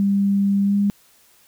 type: tone with pitch glide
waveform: sine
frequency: 198.9 to 201.9 Hz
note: G3 to G#3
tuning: +25 to -49 cents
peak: -15 dBFS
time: 0-0.9 s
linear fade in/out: 0 ms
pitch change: +26 cents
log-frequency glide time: 0.64-0.76 s
effects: white hiss -55 dBFS RMS until 1.47 s